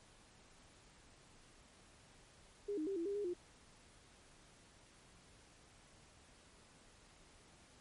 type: tone with pitch steps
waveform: sine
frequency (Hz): 408 / 309 / 391.5 / 336.2 / 401.1 / 410.9 / 353.4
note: G#4 / D#4 / G4 / E4 / G4 / G#4 / F4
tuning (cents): -31 / -12 / -2 / +34 / +40 / -18 / +21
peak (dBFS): -37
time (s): 2.68-3.338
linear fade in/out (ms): 10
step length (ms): 94
effects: pink hiss -64 dBFS RMS until 7.8 s + MP3 48 kbps